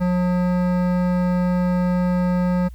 sine tone with hard clipping, 179.8 Hz, F#3, 49 cents flat, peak -19 dBFS, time 0-2.69 s, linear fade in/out 20 ms, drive 15 dB, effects added 60 Hz sine -34 dBFS peak until 2.74 s + white hiss -60 dBFS RMS until 2.74 s

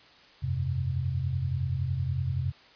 sine chord, F suspended second, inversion none, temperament equal, 87.31 / 98 / 130.81 Hz, F2 / G2 / C3, 0 / 0 / 0 cents, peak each -31 / -34 / -29 dBFS, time 0.42-2.52 s, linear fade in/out 20 ms, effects white hiss -55 dBFS RMS until 2.75 s + resampled to 11025 Hz

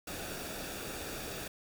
pink noise with comb filter, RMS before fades -41 dBFS, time 0.07-1.48 s, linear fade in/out 5 ms, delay 0.97 ms, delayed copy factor -0.5, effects none

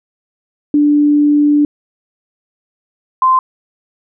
sine tone pair in turn, 293.7 / 1038.5 Hz, D4 / C6, 0 / -13 cents, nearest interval octave + minor seventh, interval 2187 cents, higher second, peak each -7 dBFS, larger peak neither, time 0.74-1.65 / 3.22-3.39 s, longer first, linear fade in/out 2 ms, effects none

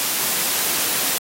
white noise, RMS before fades -21 dBFS, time 0-1.18 s, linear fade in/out 0 ms, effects high-pass 150 Hz 12 dB/octave + AAC 48 kbps

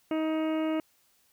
harmonic tone, 315.3 Hz, D#4, 23 cents sharp, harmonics 1 / 2 / 3 / 4 / 5 / 6 / 7 / 8 / 9, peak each -27 / -33 / -43 / -42 / -50 / -51 / -46 / -52 / -48 dBFS, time 0.11-0.8 s, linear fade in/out 2 ms, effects white hiss -67 dBFS RMS until 1.32 s

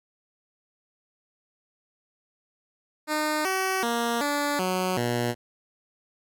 10% pulse tone with pitch steps, 305.1 / 379.1 / 234.7 / 289.5 / 184.7 / 120.2 Hz, D#4 / F#4 / A#3 / D4 / F#3 / B2, -34 / +42 / +12 / -25 / -3 / -46 cents, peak -16 dBFS, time 3.07-5.35 s, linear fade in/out 50 ms, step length 380 ms, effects none

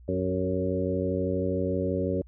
harmonic tone with a mistuned harmonic, 92.5 Hz, F#2, in tune, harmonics 1 / 2 / 3 / 4 / 5 / 6, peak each -32 / -32 / -32 / -32 / -32 / -32 dBFS, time 0.08-2.22 s, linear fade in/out 5 ms, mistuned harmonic 4, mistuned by +30 cents, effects added 60 Hz sine -47 dBFS peak until 2.27 s

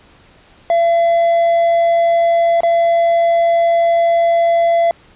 triangle tone with dropouts, 677 Hz, E5, 46 cents sharp, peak -8 dBFS, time 0.7-4.91 s, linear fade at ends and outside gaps 1 ms, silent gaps 2.606-2.633 s, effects pink hiss -47 dBFS RMS until 5.15 s + resampled to 8000 Hz

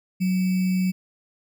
sine tone with sample-and-hold, 185 Hz, F#3, in tune, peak -19 dBFS, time 0.2-0.92 s, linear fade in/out 20 ms, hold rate 2450 Hz, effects none

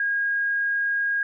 sine tone, 1632 Hz, G#6, 31 cents flat, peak -21 dBFS, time 0-1.23 s, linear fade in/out 2 ms, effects none

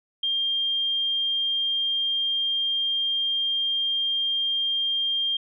sine tone, 3200 Hz, G7, 35 cents sharp, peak -22 dBFS, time 0.23-5.37 s, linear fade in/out 5 ms, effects none

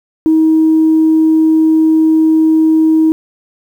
sine tone, 317.5 Hz, D#4, 35 cents sharp, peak -5 dBFS, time 0.26-3.12 s, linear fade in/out 0 ms, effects tanh soft clip ceiling -2 dBFS + 7-bit

